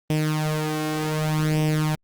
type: tone with flanger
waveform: sawtooth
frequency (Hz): 154.3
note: D#3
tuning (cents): -14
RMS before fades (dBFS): -23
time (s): 0.1-1.95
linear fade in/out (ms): 0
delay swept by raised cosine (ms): 0.35 to 2.75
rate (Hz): 0.66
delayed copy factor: +0.7
effects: Opus 24 kbps